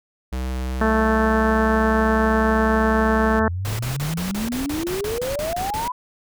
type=tone; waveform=square; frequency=64 Hz; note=C2; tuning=38 cents flat; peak=-24 dBFS; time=0.32-3.4 s; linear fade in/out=10 ms
type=harmonic tone; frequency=220 Hz; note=A3; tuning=in tune; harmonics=1 / 2 / 3 / 4 / 5 / 6 / 7 / 8; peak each=-20 / -23 / -25 / -26 / -27 / -28 / -28 / -29 dBFS; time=0.81-3.48 s; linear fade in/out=2 ms
type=exponential sweep; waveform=sine; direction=up; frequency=76.8 to 1017 Hz; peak=-23 dBFS; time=3.4-5.92 s; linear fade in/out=5 ms
type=noise bursts; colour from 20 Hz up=pink; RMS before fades=-30 dBFS; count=13; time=3.65-5.878 s; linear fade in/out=0 ms; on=140 ms; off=34 ms
effects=none